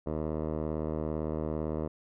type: tone with low-pass filter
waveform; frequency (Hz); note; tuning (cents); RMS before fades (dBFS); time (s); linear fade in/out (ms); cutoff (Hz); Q
10% pulse; 77.78; D#2; 0; -33; 0.06-1.88; 10; 710; 2.1
effects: none